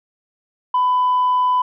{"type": "tone", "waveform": "sine", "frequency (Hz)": 1000, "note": "B5", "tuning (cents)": 21, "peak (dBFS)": -12, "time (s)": [0.74, 1.62], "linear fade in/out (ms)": 5, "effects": ["tanh soft clip ceiling -11 dBFS"]}